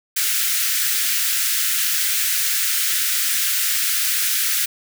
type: high-pass noise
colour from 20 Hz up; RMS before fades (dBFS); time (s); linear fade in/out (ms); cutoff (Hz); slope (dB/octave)
white; -20; 0.16-4.66; 10; 1400; 48
effects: none

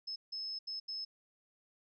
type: tone bursts at uneven times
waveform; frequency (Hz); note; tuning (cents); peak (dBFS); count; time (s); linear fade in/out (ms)
sine; 5200; E8; -24; -38; 4; 0.07-0.16 / 0.32-0.59 / 0.67-0.8 / 0.88-1.05; 10
effects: none

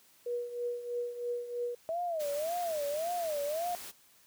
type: tone with tremolo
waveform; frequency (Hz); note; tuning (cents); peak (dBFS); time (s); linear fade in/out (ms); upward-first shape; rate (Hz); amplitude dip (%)
sine; 482.4; B4; -41; -30; 0.26-1.75; 5; triangle; 3.1; 75
type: tone with vibrato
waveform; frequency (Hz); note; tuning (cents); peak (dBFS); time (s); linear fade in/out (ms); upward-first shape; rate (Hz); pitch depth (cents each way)
sine; 636; D#5; +38; -31; 1.89-3.75; 0; sine; 1.8; 190
type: band-stop noise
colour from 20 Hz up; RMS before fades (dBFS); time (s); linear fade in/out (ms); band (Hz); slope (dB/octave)
white; -45; 2.19-3.92; 20; 110 to 160; 96
effects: white hiss -63 dBFS RMS until 4.26 s + high-pass 60 Hz 12 dB/octave

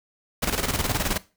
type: noise with tremolo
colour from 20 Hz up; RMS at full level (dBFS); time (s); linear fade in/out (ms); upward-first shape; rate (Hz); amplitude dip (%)
pink; -23; 0.42-1.18; 10; square; 19; 65
effects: noise-tail reverb RT60 0.3 s tail -18 dB re dry

